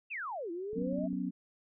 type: exponential two-way sweep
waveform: sine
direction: down then up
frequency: 2794 to 329.6 to 666 Hz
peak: -36 dBFS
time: 0.1-1.08 s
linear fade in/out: 20 ms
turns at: 0.51 s
type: clicks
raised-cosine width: 3 ms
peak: -37 dBFS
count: 8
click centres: 0.732 / 0.786 / 0.822 / 0.873 / 0.929 / 0.986 / 1.039 / 1.13 s
type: chord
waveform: sine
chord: F# suspended fourth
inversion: none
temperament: equal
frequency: 185 / 246.9 / 277.2 Hz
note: F#3 / B3 / C#4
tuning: 0 / 0 / 0 cents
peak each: -36 / -37 / -37 dBFS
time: 0.75-1.31 s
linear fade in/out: 20 ms
effects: none